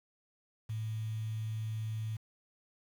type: tone with quantisation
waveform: sine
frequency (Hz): 109.9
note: A2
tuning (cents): -2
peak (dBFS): -34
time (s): 0.69-2.17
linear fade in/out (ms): 10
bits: 9
effects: none